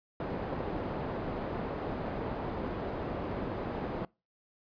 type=low-pass noise; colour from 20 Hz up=white; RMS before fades=-36 dBFS; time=0.2-4.05 s; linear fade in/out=2 ms; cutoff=610 Hz; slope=12 dB/octave; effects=noise-tail reverb RT60 0.3 s tail -26 dB re dry + resampled to 11025 Hz